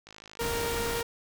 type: click train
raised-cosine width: 0.2 ms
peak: -29 dBFS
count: 23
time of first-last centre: 0.07-0.484 s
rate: 53.1 Hz
type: tone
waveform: sawtooth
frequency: 466.2 Hz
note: A#4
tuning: in tune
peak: -27 dBFS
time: 0.39-1.03 s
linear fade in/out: 5 ms
type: noise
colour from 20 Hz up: pink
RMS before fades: -34 dBFS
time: 0.4-1.02 s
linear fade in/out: 10 ms
effects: none